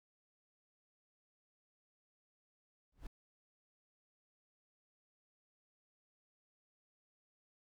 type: noise with exponential growth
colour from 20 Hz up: brown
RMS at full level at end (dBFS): -42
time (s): 2.92-3.07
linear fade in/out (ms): 5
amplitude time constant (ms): 31
effects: none